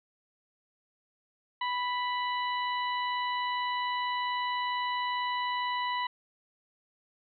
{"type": "harmonic tone", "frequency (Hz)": 987.8, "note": "B5", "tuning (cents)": 0, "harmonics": [1, 2, 3, 4], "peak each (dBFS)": [-30, -36, -40, -42], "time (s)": [1.61, 6.07], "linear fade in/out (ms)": 5, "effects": []}